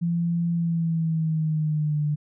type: tone with pitch glide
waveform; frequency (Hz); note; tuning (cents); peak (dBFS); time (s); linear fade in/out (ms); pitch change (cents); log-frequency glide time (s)
sine; 170.1 to 148.94; F3 to D3; -45 to +25; -21; 0.01-2.16; 20; -230; 0.52-2.03
effects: none